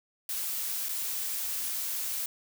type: noise with dropouts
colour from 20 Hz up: blue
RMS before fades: -33 dBFS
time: 0.29-2.26 s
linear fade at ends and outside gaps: 2 ms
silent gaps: 0.886-0.891 s
effects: none